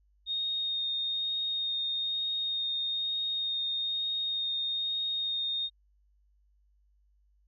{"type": "tone with vibrato", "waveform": "sine", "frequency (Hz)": 3700, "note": "A#7", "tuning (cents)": -14, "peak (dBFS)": -29, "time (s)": [0.26, 5.7], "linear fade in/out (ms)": 50, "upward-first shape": "sine", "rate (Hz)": 1.1, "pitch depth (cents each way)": 9, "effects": ["added 50 Hz sine -64 dBFS peak until 7.47 s"]}